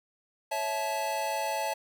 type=chord; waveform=square; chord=A major; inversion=first; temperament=equal with one note detuned; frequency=554.4 / 659.3 / 866.4 Hz; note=C#5 / E5 / A5; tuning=0 / 0 / -27 cents; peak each=-37 / -35 / -32 dBFS; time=0.51-1.74 s; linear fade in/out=10 ms; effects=none